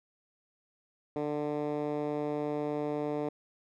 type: tone with band-pass filter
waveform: 10% pulse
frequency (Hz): 148.3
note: D3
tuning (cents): +17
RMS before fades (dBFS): -33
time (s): 1.16-3.29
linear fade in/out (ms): 2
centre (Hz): 400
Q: 1.2
effects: none